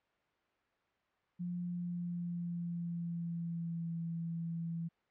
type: tone with pitch glide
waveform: sine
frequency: 176.2 to 166.89 Hz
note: F3 to E3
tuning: +16 to +22 cents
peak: -36 dBFS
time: 1.39-4.89 s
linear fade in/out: 20 ms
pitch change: -94 cents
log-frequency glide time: 1.59-3.93 s
effects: white hiss -75 dBFS RMS until 5.1 s + low-pass 2000 Hz 12 dB/octave